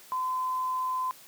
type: tone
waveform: sine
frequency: 1023 Hz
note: C6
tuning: 39 cents flat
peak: -27 dBFS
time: 0.12-1.11 s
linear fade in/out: 0 ms
effects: white hiss -52 dBFS RMS until 1.27 s + high-pass 100 Hz 12 dB/octave